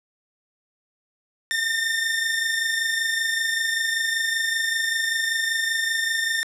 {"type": "tone pair together", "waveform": "sawtooth", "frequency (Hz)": [1805, 1830.2], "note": ["A6", "A#6"], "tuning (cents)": [44, -32], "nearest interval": "unison", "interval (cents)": 24, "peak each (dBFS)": [-19, -25], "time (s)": [1.51, 6.43], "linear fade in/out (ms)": 0, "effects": ["low-pass 11000 Hz 12 dB/octave", "9-bit"]}